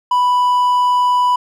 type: tone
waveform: triangle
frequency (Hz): 989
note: B5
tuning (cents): +2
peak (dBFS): -9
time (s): 0.11-1.36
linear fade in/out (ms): 5
effects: none